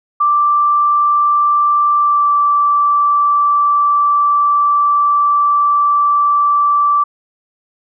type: tone with pitch glide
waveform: sine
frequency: 1174.7 to 1164.6 Hz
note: D6 to D6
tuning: 0 to -15 cents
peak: -9 dBFS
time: 0.2-7.04 s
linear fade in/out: 10 ms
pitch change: -15 cents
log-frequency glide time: 1.98-2.3 s
effects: none